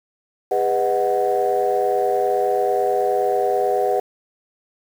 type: chord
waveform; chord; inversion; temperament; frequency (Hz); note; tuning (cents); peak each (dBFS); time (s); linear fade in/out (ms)
sine; G# minor seventh; none; equal with one note detuned; 404.6 / 493.9 / 622.3 / 740; G#4 / B4 / D#5 / F#5; -45 / 0 / 0 / 0; -21 / -21 / -24 / -20; 0.51-4; 5
effects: tanh soft clip ceiling -9 dBFS + 7-bit